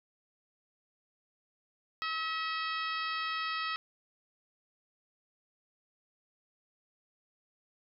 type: harmonic tone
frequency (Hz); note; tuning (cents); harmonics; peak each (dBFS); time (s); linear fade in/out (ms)
643; E5; -43; 2 / 3 / 4 / 5 / 6 / 7 / 8; -35 / -39 / -41 / -43 / -45 / -46 / -47; 2.02-3.76; 0
effects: none

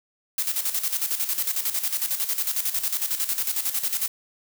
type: noise with tremolo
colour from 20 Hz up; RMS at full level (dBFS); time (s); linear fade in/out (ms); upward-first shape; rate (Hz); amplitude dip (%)
blue; -24; 0.38-4.08; 2; square; 11; 65
effects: none

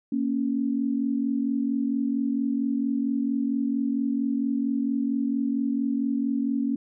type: tone pair together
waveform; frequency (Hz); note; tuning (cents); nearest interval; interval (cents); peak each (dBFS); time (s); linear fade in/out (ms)
sine; 233.4 / 277.8; A#3 / C#4; +2 / +4; minor third; 302; -26 / -25; 0.12-6.76; 5
effects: none

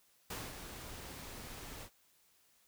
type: noise with ADSR envelope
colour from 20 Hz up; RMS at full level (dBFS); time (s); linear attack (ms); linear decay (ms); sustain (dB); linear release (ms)
pink; -41; 0.3-1.9; 5; 210; -7; 68
effects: white hiss -70 dBFS RMS until 2.67 s

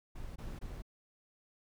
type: noise bursts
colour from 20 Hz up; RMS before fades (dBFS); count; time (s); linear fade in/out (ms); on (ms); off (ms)
brown; -43; 3; 0.15-0.822; 10; 210; 21
effects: none

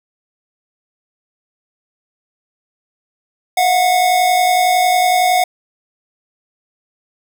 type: tone pair together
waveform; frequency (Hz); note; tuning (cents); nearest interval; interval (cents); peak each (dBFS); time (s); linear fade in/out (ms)
square; 679.1 / 730; F5 / F#5; -49 / -24; minor second; 125; -21 / -12; 3.57-5.44; 5
effects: none

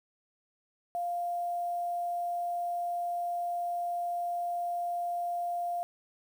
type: tone with quantisation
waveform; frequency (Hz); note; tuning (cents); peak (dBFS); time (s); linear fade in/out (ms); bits
sine; 698.5; F5; 0; -30; 0.95-5.83; 0; 9
effects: none

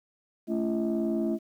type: tone cluster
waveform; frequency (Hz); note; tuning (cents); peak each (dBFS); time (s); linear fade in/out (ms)
sine; 219.6 / 279.6 / 340.1 / 639; A3 / C#4 / F4 / D#5; -3 / +15 / -46 / +46; -28 / -32 / -28 / -35; 0.47-1.39; 50
effects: tanh soft clip ceiling -19 dBFS + 10-bit

